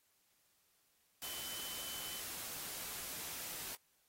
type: tone in noise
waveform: sine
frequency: 3038 Hz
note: F#7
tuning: 45 cents sharp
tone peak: -49 dBFS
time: 1.23-2.2 s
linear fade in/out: 0 ms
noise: white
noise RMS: -45 dBFS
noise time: 1.22-3.75 s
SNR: -7 dB
effects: white hiss -75 dBFS RMS until 4.08 s + AAC 48 kbps